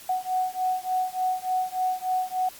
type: beating tone pair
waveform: sine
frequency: 740 / 743.4 Hz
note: F#5 / F#5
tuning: 0 / +8 cents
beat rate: 3.4 Hz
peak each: -27 dBFS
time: 0.09-2.49 s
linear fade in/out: 5 ms
effects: white hiss -46 dBFS RMS until 2.59 s + Opus 48 kbps